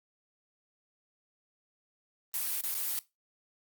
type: noise with dropouts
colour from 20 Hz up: blue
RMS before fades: -33 dBFS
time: 2.34-2.99 s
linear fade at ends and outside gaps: 1 ms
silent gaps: 2.609-2.636 / 2.743-2.749 s
effects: noise-tail reverb RT60 0.2 s tail -18 dB re dry + Opus 32 kbps